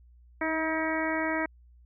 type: harmonic tone with a mistuned harmonic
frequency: 319.2 Hz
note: D#4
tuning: 44 cents sharp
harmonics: 1 / 2 / 3 / 4 / 5 / 6 / 7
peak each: -31 / -33 / -35 / -38 / -36 / -34 / -37 dBFS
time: 0.41-1.46 s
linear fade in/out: 5 ms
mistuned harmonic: 1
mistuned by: -16 cents
effects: added 60 Hz sine -53 dBFS peak until 1.85 s